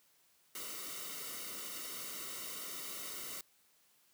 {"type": "noise with comb filter", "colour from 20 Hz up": "white", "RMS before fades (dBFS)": -44, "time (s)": [0.55, 3.41], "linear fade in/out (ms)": 2, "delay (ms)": 1.2, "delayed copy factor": -0.75, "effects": ["white hiss -70 dBFS RMS until 4.13 s", "high-pass 100 Hz 12 dB/octave"]}